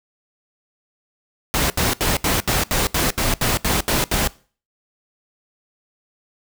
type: noise bursts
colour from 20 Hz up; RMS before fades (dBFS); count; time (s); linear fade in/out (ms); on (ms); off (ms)
pink; -19; 12; 1.54-4.274; 0; 160; 74
effects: noise-tail reverb RT60 0.4 s tail -21 dB re dry